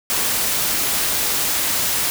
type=noise; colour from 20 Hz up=white; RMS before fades=-20 dBFS; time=0.1-2.1 s; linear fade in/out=0 ms; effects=none